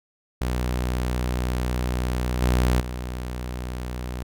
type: tone with level steps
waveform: sawtooth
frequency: 61.8 Hz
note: B1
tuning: 2 cents sharp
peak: -19 / -14 / -25 dBFS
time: 0.41-4.23 s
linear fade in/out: 5 ms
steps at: 2.42 / 2.8 s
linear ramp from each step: 5 ms
effects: none